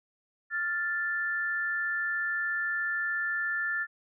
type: tone pair together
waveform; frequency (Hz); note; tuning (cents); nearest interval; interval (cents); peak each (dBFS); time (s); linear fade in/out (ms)
sine; 1396.9 / 1760; F6 / A6; 0 / 0; major third; 400; -33 / -29; 0.5-3.87; 50
effects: none